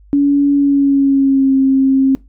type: tone with pitch glide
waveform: sine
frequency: 283.7 to 267.8 Hz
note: C#4 to C4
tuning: +40 to +40 cents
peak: -8 dBFS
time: 0.13-2.15 s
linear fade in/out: 0 ms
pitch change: -100 cents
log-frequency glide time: 0.54-1.55 s
effects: noise-tail reverb RT60 0.2 s tail -21 dB re dry + added 50 Hz sine -41 dBFS peak until 2.28 s